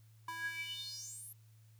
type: tone with high-pass filter sweep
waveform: square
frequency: 329.6 Hz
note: E4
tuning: in tune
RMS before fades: -44 dBFS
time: 0.28-1.33 s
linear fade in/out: 5 ms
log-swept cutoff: 1100 to 12000 Hz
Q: 9.1
effects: added 110 Hz sine -59 dBFS peak until 1.79 s + white hiss -73 dBFS RMS until 1.79 s